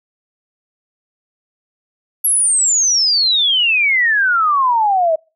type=exponential sweep; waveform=sine; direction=down; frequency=11470 to 622.3 Hz; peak=-11 dBFS; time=2.24-5.16 s; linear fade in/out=10 ms; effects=noise-tail reverb RT60 0.3 s tail -26 dB re dry